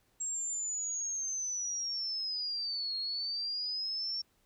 sine linear two-way sweep, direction down then up, 7580 to 4255 to 5490 Hz, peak -33 dBFS, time 0.2-4.22 s, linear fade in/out 10 ms, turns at 2.97 s, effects pink hiss -72 dBFS RMS until 4.45 s

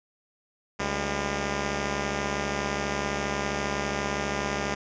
5% pulse tone pair together, 72.2 / 201.6 Hz, D2 / G3, -29 / +49 cents, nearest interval octave + tritone, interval 1778 cents, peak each -19 / -18 dBFS, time 0.79-4.75 s, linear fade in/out 10 ms, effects resampled to 16000 Hz

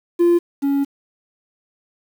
triangle tone pair in turn, 345.5 / 279.6 Hz, F4 / C#4, -19 / +15 cents, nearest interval major third, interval 366 cents, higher first, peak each -8 / -13 dBFS, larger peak first, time 0.19-0.39 / 0.62-0.85 s, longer second, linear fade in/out 20 ms, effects tanh soft clip ceiling -6 dBFS + 7-bit

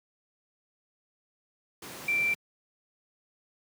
sine tone in noise, 2349 Hz, D7, in tune, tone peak -24 dBFS, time 2.08-2.34 s, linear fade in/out 5 ms, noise pink, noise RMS -42 dBFS, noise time 1.82-2.35 s, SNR +15 dB, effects high-pass 150 Hz 12 dB/octave

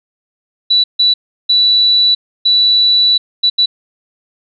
sine tone bursts at uneven times, 3951 Hz, B7, in tune, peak -7 dBFS, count 6, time 0.7-0.84 / 0.99-1.14 / 1.49-2.15 / 2.45-3.18 / 3.43-3.5 / 3.58-3.66 s, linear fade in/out 10 ms, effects none

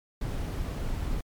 brown noise, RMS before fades -31 dBFS, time 0.21-1.21 s, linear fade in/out 5 ms, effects MP3 96 kbps

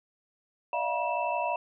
sine tone cluster, 590 / 656 / 708 / 961 / 2654 Hz, D5 / E5 / F5 / B5 / E7, +8 / -9 / +23 / -48 / +11 cents, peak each -35 / -35 / -33 / -30 / -37 dBFS, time 0.73-1.56 s, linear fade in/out 2 ms, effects none

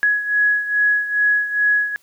sine beating tone pair, 1676 / 1678.4 Hz, G#6 / G#6, +15 / +18 cents, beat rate 2.4 Hz, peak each -16 / -21 dBFS, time 0.03-1.96 s, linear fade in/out 0 ms, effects white hiss -57 dBFS RMS until 2.02 s

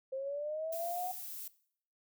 sine linear sweep, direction up, 524 to 740 Hz, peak -35 dBFS, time 0.12-1.12 s, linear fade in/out 10 ms
violet noise, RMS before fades -44 dBFS, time 0.72-1.48 s, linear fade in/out 5 ms
effects noise-tail reverb RT60 0.6 s tail -19 dB re dry

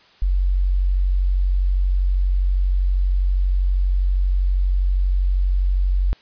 sine tone, 46.25 Hz, F#1, in tune, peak -15 dBFS, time 0.22-6.13 s, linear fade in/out 0 ms, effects white hiss -52 dBFS RMS until 6.21 s + resampled to 11025 Hz

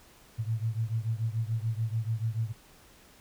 sine beating tone pair, 110 / 116.9 Hz, A2 / A#2, 0 / +5 cents, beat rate 6.9 Hz, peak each -30 / -32 dBFS, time 0.38-2.53 s, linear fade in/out 20 ms, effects pink hiss -57 dBFS RMS until 3.2 s

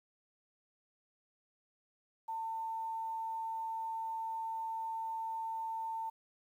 sine tone with quantisation, 898 Hz, A5, 35 cents sharp, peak -36 dBFS, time 2.28-6.1 s, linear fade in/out 10 ms, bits 11, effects none

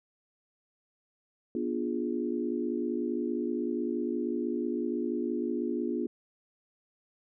sine chord, B diminished seventh, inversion none, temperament equal with one note detuned, 243.3 / 293.7 / 349.2 / 415.3 Hz, B3 / D4 / F4 / Ab4, -26 / 0 / 0 / 0 cents, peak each -33 / -35 / -33 / -37 dBFS, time 1.55-6.07 s, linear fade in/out 2 ms, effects none

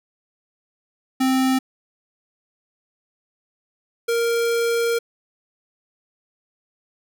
square tone pair in turn, 261.6 / 466.1 Hz, C4 / A#4, 0 / 0 cents, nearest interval minor seventh, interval 1000 cents, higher second, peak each -17 / -19 dBFS, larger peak first, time 1.2-1.59 / 4.08-4.99 s, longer second, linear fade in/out 10 ms, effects none

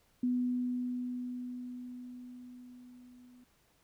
sine tone with level ramp, 248 Hz, B3, 7 cents sharp, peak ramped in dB -27 to -55 dBFS, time 0.23-3.44 s, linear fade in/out 5 ms, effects pink hiss -70 dBFS RMS until 3.83 s

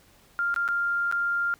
sine tone with dropouts, 1396.9 Hz, F6, in tune, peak -23 dBFS, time 0.39-1.54 s, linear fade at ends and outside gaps 0 ms, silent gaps 0.542-0.562 / 0.679-0.687 / 1.114-1.124 s, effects pink hiss -58 dBFS RMS until 1.59 s

